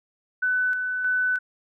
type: tone with tremolo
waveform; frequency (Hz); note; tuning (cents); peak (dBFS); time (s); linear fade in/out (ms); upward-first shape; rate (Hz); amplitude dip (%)
sine; 1500; F#6; +23; -20; 0.42-1.39; 10; square; 1.6; 40
effects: none